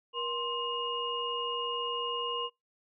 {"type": "tone cluster", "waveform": "sine", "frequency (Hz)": [476.9, 1048, 2857], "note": ["A#4", "C6", "F7"], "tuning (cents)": [39, 2, 39], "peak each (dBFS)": [-37, -35, -35], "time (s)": [0.13, 2.5], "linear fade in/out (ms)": 50, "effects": ["noise-tail reverb RT60 0.2 s tail -25 dB re dry"]}